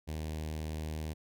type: tone with notch filter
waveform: sawtooth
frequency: 77.78 Hz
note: D#2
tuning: in tune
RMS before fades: -38 dBFS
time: 0.07-1.14 s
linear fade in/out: 20 ms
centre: 1300 Hz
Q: 1.3
effects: none